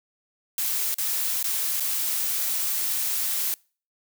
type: noise with dropouts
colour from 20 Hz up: blue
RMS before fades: -26 dBFS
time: 0.58-3.54 s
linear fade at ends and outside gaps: 1 ms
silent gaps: 0.943-0.984 / 1.428-1.442 / 1.799-1.805 s
effects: noise-tail reverb RT60 0.4 s tail -26 dB re dry